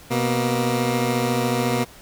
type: tone pair together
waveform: 15% pulse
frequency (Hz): 125.33 / 236.6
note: B2 / A#3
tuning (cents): +26 / +26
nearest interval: major seventh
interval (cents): 1100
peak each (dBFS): -16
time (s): 0.1-1.85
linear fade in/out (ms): 20
effects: pink hiss -46 dBFS RMS until 2.01 s